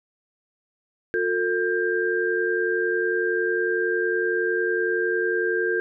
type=tone cluster; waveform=sine; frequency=359.8 / 450.7 / 1591 Hz; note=F#4 / A4 / G6; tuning=-48 / +42 / +25 cents; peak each=-25 dBFS; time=1.14-5.8 s; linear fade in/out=0 ms; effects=none